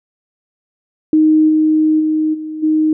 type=tone with level steps; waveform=sine; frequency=311.1 Hz; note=D#4; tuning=in tune; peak=-7 / -9 / -12 / -22 / -10 dBFS; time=1.13-2.93 s; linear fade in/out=2 ms; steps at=1.48 / 1.99 / 2.33 / 2.62 s; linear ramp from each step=20 ms; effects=none